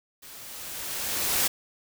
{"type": "noise with level ramp", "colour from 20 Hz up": "white", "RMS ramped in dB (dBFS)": [-46, -23], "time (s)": [0.22, 1.48], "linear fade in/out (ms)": 10, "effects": []}